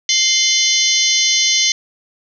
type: harmonic tone with a mistuned harmonic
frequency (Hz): 698.5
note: F5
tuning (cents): 0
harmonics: 3 / 4 / 5 / 6 / 7 / 8 / 9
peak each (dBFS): -20 / -20 / -21 / -20 / -22 / -19 / -18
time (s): 0.09-1.72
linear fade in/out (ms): 2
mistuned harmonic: 4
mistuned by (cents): +150
effects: none